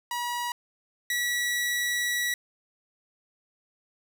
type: tone pair in turn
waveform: sawtooth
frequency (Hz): 964 / 1938.6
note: B5 / B6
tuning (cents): -42 / -33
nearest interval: octave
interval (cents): 1209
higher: second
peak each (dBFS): -25 / -22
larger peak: second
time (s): 0.11-0.52 / 1.1-2.34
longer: second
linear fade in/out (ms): 2
effects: none